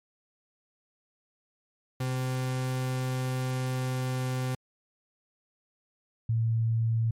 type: tone pair in turn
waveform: 40% pulse / sine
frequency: 128.6 / 113.61 Hz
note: C3 / A#2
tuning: -30 / -44 cents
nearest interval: major second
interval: 214 cents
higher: first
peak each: -27 / -23 dBFS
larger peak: second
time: 2-4.55 / 6.29-7.11 s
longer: first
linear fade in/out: 5 ms
effects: MP3 64 kbps